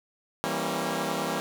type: chord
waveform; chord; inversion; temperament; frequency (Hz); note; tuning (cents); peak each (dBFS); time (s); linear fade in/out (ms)
10% pulse; E diminished seventh; none; equal with one note detuned; 164.81 / 196 / 233.1 / 271.6; E3 / G3 / Bb3 / Db4; 0 / 0 / 0 / -35; -25; 0.44-1.4; 0
effects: none